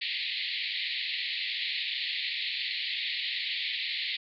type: band-pass noise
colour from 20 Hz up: white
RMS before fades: -33 dBFS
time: 0.01-4.17 s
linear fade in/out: 10 ms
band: 1900 to 4400 Hz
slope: 96 dB/octave
effects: none